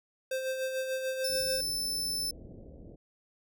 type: tone with tremolo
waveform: square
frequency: 523 Hz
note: C5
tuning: 1 cent flat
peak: -30 dBFS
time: 0.31-1.61 s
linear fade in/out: 5 ms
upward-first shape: sine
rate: 6.8 Hz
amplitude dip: 45%
type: tone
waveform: sawtooth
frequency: 5280 Hz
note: E8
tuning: 2 cents sharp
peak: -28 dBFS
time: 1.24-2.31 s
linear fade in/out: 5 ms
type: low-pass noise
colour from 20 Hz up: pink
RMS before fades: -48 dBFS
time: 1.29-2.96 s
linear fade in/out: 10 ms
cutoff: 600 Hz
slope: 48 dB/octave
effects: none